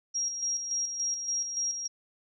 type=tone with tremolo; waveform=sine; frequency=5630 Hz; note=F8; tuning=13 cents sharp; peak=-27 dBFS; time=0.14-1.88 s; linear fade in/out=20 ms; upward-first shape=square; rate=3.5 Hz; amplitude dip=50%; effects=none